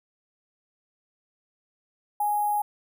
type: tone with sample-and-hold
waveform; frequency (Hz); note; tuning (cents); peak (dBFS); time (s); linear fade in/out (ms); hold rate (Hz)
sine; 830.6; G#5; 0; -22; 2.2-2.62; 5; 11025
effects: none